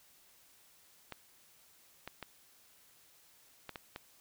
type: clicks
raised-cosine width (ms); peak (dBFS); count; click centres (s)
0.3; -26; 6; 1.123 / 2.076 / 2.227 / 3.693 / 3.758 / 3.961
effects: white hiss -64 dBFS RMS until 4.2 s